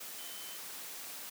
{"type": "tone in noise", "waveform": "sine", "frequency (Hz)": 3059, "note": "G7", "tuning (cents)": -43, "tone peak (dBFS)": -51, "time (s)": [0.18, 0.57], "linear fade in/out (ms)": 10, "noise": "white", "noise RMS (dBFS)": -45, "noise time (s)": [0, 1.3], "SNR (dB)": -9, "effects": ["high-pass 200 Hz 12 dB/octave"]}